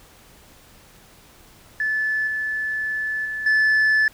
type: tone with level steps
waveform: sine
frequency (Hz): 1738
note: A6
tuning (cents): -22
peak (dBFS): -19 / -22 / -25 / -12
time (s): 1.8-4.08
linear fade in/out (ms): 2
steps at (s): 2.27 / 3.25 / 3.46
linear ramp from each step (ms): 5
effects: tanh soft clip ceiling -14 dBFS + pink hiss -50 dBFS RMS until 4.13 s